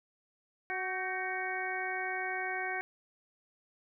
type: harmonic tone with a mistuned harmonic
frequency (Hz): 372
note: F#4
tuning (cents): +9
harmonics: 1 / 2 / 3 / 4 / 5 / 6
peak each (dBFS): -42 / -38 / -47 / -39 / -40 / -39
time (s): 0.7-2.81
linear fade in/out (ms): 0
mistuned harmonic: 4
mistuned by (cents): +64
effects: none